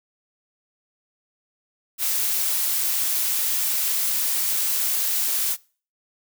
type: noise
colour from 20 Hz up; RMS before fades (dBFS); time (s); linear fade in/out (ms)
blue; -23; 1.98-5.57; 50
effects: noise-tail reverb RT60 0.4 s tail -23 dB re dry